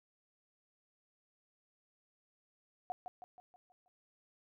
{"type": "tone with echo", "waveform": "sine", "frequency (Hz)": 729, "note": "F#5", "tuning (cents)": -26, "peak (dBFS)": -35, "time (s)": [2.9, 2.92], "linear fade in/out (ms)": 0, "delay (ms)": 160, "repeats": 6, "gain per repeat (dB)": -6, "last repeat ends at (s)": 3.88, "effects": []}